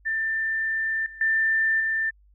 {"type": "tone with level steps", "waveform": "sine", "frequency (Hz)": 1784, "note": "A6", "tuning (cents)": 23, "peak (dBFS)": [-23, -39, -19, -22], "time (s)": [0.05, 2.11], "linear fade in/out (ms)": 20, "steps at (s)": [1.06, 1.21, 1.8], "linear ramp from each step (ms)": 2, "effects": ["added 50 Hz sine -54 dBFS peak until 2.34 s"]}